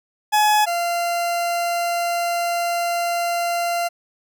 40% pulse tone pair in turn, 846 / 690.5 Hz, G#5 / F5, +32 / -20 cents, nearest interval major third, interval 352 cents, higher first, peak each -13 / -19 dBFS, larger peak first, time 0.32-0.66 / 0.66-3.89 s, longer second, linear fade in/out 20 ms, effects none

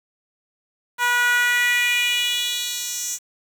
10% pulse tone with high-pass filter sweep, 485.7 Hz, B4, 29 cents flat, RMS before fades -21 dBFS, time 0.98-3.19 s, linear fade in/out 50 ms, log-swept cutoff 1100 to 6300 Hz, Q 3.3, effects 7-bit

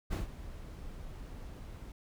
brown noise with ADSR envelope, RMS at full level -30 dBFS, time 0.1-1.92 s, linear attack 27 ms, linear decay 140 ms, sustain -15 dB, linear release 3 ms, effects none

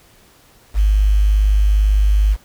sine tone with quantisation, 51.1 Hz, G#1, 27 cents flat, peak -10 dBFS, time 0.74-2.37 s, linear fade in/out 50 ms, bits 6, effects pink hiss -50 dBFS RMS until 2.44 s

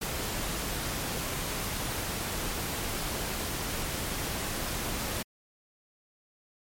pink noise, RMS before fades -33 dBFS, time 0.01-5.23 s, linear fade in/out 10 ms, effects MP3 64 kbps

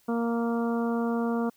harmonic tone, 233.1 Hz, A#3, in tune, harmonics 1 / 2 / 3 / 4 / 5 / 6, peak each -26 / -31 / -36 / -39 / -39 / -42 dBFS, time 0.08-1.5 s, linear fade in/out 10 ms, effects white hiss -64 dBFS RMS until 1.56 s

